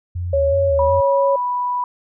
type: tone with vibrato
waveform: sine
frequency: 82.2 Hz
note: E2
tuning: 4 cents flat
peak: -21 dBFS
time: 0.15-1.01 s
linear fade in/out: 10 ms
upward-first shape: square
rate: 2.7 Hz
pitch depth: 120 cents each way
type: tone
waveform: sine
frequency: 554.4 Hz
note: C#5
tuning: in tune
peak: -14 dBFS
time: 0.33-1.36 s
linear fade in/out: 5 ms
type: tone with pitch glide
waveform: sine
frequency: 974 to 984.7 Hz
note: B5 to B5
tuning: -24 to -5 cents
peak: -18 dBFS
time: 0.79-1.84 s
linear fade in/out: 2 ms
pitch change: +19 cents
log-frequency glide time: 1.14-1.26 s
effects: none